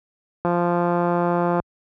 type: click train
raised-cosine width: 1 ms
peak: -8 dBFS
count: 201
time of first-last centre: 0.45-1.599 s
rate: 174 Hz
effects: high-pass 60 Hz 12 dB/octave